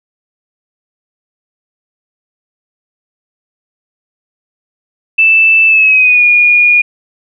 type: tone with pitch glide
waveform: sine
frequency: 2643 to 2438 Hz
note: E7 to D#7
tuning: +4 to -36 cents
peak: -4 dBFS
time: 5.18-6.82 s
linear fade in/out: 10 ms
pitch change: -140 cents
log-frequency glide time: 5.67-6.24 s
effects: none